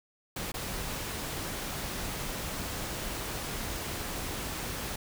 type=noise with dropouts; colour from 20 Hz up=pink; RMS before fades=-36 dBFS; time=0.36-4.96 s; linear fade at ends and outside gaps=5 ms; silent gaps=0.52-0.54 s; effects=none